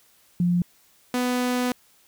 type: tone pair in turn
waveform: sine / sawtooth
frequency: 175.7 / 248.5 Hz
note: F3 / B3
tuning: +11 / +11 cents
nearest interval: tritone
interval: 600 cents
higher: second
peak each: -18 dBFS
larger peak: neither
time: 0.4-0.62 / 1.14-1.72 s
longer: second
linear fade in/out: 2 ms
effects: white hiss -59 dBFS RMS until 2.07 s